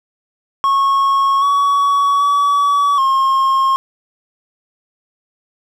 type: tone with pitch steps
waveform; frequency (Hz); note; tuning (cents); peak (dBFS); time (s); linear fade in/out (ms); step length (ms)
triangle; 1096 / 1127 / 1140 / 1072; C#6 / C#6 / C#6 / C6; -20 / +28 / +48 / +42; -9; 0.64-3.76; 0; 780
effects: none